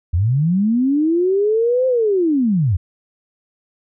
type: linear two-way sweep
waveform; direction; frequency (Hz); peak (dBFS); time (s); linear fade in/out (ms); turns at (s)
sine; up then down; 77.78 to 523.3 to 77.78; -13; 0.13-2.77; 10; 1.87
effects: none